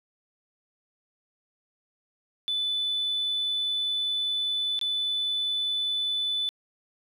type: tone with dropouts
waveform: sine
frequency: 3495 Hz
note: A7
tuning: 12 cents flat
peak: -24 dBFS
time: 2.48-6.49 s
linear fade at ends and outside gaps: 0 ms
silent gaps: 4.791-4.813 s
effects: tanh soft clip ceiling -21 dBFS + 10-bit